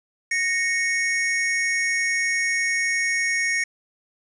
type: tone pair together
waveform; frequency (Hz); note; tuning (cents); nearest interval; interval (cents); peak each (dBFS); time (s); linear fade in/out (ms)
square; 1858.4 / 2210; A#6 / C#7; -6 / -6; minor third; 300; -24 / -24; 0.31-3.64; 5
effects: resampled to 22050 Hz + 8-bit